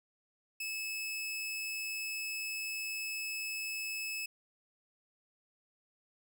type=tone; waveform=sawtooth; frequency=2599 Hz; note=E7; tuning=25 cents flat; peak=-33 dBFS; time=0.6-4.26 s; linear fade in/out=5 ms; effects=none